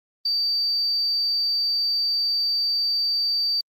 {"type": "tone", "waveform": "sine", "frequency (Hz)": 4633, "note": "D8", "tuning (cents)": -24, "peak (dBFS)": -19, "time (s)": [0.25, 3.61], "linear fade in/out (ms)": 5, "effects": ["tanh soft clip ceiling -16 dBFS", "Opus 24 kbps"]}